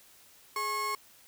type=tone pair together; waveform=35% pulse; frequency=419.2 / 1088.5 Hz; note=G#4 / C#6; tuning=+16 / -32 cents; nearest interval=octave + perfect fourth; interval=1652 cents; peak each=-39 / -29 dBFS; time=0.56-0.95 s; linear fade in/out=2 ms; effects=white hiss -58 dBFS RMS until 1.27 s